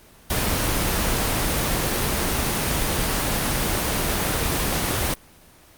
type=noise; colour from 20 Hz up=pink; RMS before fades=-22 dBFS; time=0.3-5.14 s; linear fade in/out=2 ms; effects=pink hiss -50 dBFS RMS until 5.77 s + Opus 24 kbps